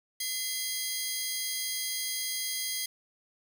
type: tone cluster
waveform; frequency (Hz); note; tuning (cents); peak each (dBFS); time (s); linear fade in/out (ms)
15% pulse; 2038 / 3257 / 4649 / 4973; C7 / G#7 / D8 / D#8; -46 / -34 / -18 / -2; -31 / -29 / -31 / -31; 0.2-2.86; 5
effects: none